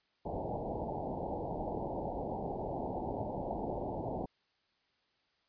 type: low-pass noise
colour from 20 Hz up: white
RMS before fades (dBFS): -38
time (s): 0.25-4.26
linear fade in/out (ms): 10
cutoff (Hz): 890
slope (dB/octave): 96
effects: white hiss -75 dBFS RMS until 5.48 s + resampled to 11025 Hz